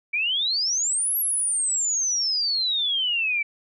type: exponential two-way sweep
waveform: sine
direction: up then down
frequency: 2289 to 11680 to 2289 Hz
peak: -21 dBFS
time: 0.13-3.43 s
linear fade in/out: 10 ms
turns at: 1.17 s
effects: none